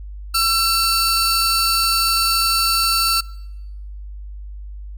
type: tone pair together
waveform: sawtooth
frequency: 1344 / 4521 Hz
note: E6 / C#8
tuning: +33 / +33 cents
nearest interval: octave + major sixth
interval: 2100 cents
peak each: -15 dBFS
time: 0.34-3.21 s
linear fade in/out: 10 ms
effects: noise-tail reverb RT60 1.0 s tail -25 dB re dry + added 50 Hz sine -30 dBFS peak until 4.97 s